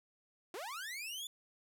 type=linear sweep; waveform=sawtooth; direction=up; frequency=320 to 3520 Hz; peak=-38 dBFS; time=0.54-1.27 s; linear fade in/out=2 ms; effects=none